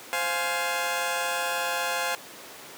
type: chord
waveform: 15% pulse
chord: F minor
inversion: second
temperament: just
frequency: 523.8 / 698.5 / 838.1 Hz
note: C5 / F5 / Ab5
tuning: +2 / 0 / +16 cents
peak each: -24 dBFS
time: 0.13-2.15 s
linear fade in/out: 0 ms
effects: pink hiss -43 dBFS RMS until 2.77 s + high-pass 300 Hz 12 dB/octave